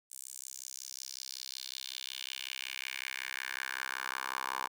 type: tone with high-pass filter sweep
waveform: 10% pulse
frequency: 65.41 Hz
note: C2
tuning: in tune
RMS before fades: -41 dBFS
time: 0.1-4.68 s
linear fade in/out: 20 ms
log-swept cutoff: 8500 to 1000 Hz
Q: 2.7
effects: none